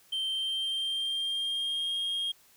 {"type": "tone with pitch glide", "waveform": "sine", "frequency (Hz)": [3130, 3242], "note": ["G7", "G#7"], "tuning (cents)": [-3, -42], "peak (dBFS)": -26, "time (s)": [0.12, 2.32], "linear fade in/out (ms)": 10, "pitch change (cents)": 61, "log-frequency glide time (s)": [0.28, 1.97], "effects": ["tanh soft clip ceiling -28 dBFS", "white hiss -61 dBFS RMS until 2.56 s"]}